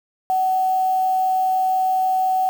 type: tone with quantisation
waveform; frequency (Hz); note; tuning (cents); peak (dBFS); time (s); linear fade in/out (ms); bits
sine; 751; F#5; +26; -16; 0.3-2.49; 0; 6
effects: none

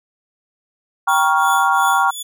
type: chord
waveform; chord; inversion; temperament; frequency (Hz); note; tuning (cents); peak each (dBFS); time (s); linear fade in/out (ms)
sine; G half-diminished seventh; none; equal with one note detuned; 784 / 946.4 / 1108.7 / 1396.9; G5 / Bb5 / Db6 / F6; 0 / +26 / 0 / 0; -18; 1.07-2.11; 10
type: tone with tremolo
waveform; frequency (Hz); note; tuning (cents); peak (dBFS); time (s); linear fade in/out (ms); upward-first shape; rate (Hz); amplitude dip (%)
15% pulse; 3440; A7; -40; -16; 1.08-2.23; 10; triangle; 2.8; 95
effects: none

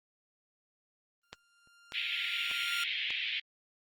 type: tone with exponential growth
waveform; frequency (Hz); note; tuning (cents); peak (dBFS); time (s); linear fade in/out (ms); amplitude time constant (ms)
sawtooth; 1396.9; F6; 0; -30; 1.23-2.84; 5; 350
type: click train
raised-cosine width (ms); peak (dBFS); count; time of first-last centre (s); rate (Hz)
0.2; -24; 4; 1.33-3.105; 1.69
type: band-pass noise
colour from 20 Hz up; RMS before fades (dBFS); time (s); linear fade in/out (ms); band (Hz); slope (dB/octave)
white; -35; 1.94-3.4; 5; 2000 to 3500; 48
effects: Opus 24 kbps

